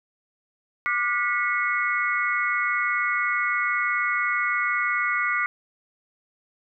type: tone cluster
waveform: sine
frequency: 1187 / 1441 / 1962 / 2188 Hz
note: D6 / F#6 / B6 / C#7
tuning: +18 / -46 / -12 / -23 cents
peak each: -27 dBFS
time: 0.86-5.46 s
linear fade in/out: 0 ms
effects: none